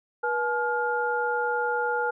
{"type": "tone cluster", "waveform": "sine", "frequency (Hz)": [482.8, 855, 1412], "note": ["B4", "A5", "F6"], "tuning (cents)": [-39, -50, 19], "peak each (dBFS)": -28, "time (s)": [0.23, 2.11], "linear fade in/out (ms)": 10, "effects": []}